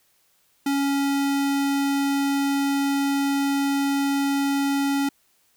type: tone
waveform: square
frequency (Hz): 278.7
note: C#4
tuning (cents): +9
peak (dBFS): -21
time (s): 0.66-5.09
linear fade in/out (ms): 5
effects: white hiss -64 dBFS RMS until 5.56 s

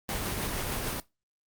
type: noise with tremolo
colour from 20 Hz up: pink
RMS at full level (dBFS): -31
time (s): 0.09-1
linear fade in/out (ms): 0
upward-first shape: sine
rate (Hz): 6.6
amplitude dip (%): 25
effects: noise-tail reverb RT60 0.2 s tail -19 dB re dry + Opus 32 kbps

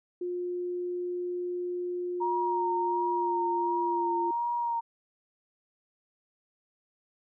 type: tone with pitch glide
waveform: sine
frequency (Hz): 355.8 to 346.1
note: F4 to F4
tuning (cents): +32 to -16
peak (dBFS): -30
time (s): 0.21-4.31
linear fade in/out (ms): 5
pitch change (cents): -48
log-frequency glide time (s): 2.64-3.96
type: tone with vibrato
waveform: sine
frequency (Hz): 937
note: A#5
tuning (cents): +9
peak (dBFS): -27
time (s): 2.2-4.81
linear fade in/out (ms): 20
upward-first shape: sine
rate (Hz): 1.4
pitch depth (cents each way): 29
effects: none

